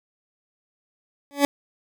20% pulse tone with exponential growth, 283.7 Hz, C#4, 40 cents sharp, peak -7 dBFS, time 1.31-1.45 s, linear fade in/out 0 ms, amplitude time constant 30 ms, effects none

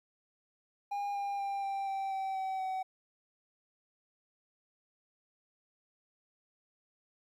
triangle tone with pitch steps, 810 / 802.1 / 794.2 / 786.5 / 778.8 / 771.2 / 763.7 / 756.2 Hz, G#5 / G5 / G5 / G5 / G5 / G5 / G5 / F#5, -43 / +40 / +22 / +6 / -12 / -28 / -45 / +38 cents, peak -31 dBFS, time 0.91-2.83 s, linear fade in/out 10 ms, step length 240 ms, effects 12-bit

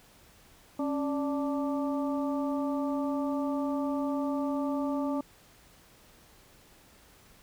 harmonic tone with a mistuned harmonic, 292.6 Hz, D4, 6 cents flat, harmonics 1 / 2 / 3 / 4, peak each -29 / -35 / -39 / -41 dBFS, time 0.79-5.21 s, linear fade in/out 5 ms, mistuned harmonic 1, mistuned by -100 cents, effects pink hiss -58 dBFS RMS until 7.42 s

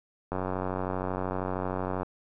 click train, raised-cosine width 1 ms, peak -17 dBFS, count 160, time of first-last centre 0.32-2.032 s, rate 92.9 Hz, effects none

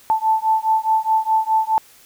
sine beating tone pair, 878 / 882.8 Hz, A5 / A5, -4 / +5 cents, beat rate 4.8 Hz, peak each -18 / -18 dBFS, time 0.1-1.78 s, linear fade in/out 0 ms, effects white hiss -49 dBFS RMS until 2.05 s

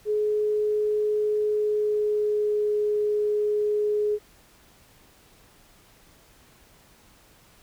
sine tone with pitch glide, 422.7 to 419.3 Hz, G#4 to G#4, +31 to +17 cents, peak -21 dBFS, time 0.05-4.19 s, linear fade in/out 50 ms, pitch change -14 cents, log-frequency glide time 1.44-2.74 s, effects pink hiss -56 dBFS RMS until 7.62 s

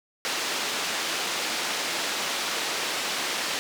white band-pass noise, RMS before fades -29 dBFS, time 0.25-3.59 s, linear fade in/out 0 ms, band 260 to 4800 Hz, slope 12 dB/octave, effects none

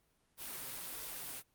white noise with flanger, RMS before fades -44 dBFS, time 0.37-1.43 s, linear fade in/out 50 ms, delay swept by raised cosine 1.9 to 7.7 ms, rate 1.5 Hz, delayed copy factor +0.5, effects pink hiss -75 dBFS RMS until 1.54 s + Opus 32 kbps

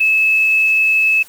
sine tone with quantisation, 2600 Hz, E7, 24 cents flat, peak -10 dBFS, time 0-1.23 s, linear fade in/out 10 ms, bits 6, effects white hiss -42 dBFS RMS until 1.28 s + Opus 24 kbps

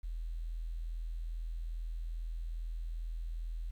sine tone with quantisation, 41.2 Hz, E1, in tune, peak -36 dBFS, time 0.03-3.71 s, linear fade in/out 10 ms, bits 11, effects none

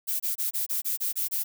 violet noise bursts, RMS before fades -28 dBFS, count 9, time 0.07-1.44 s, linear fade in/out 20 ms, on 130 ms, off 25 ms, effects none

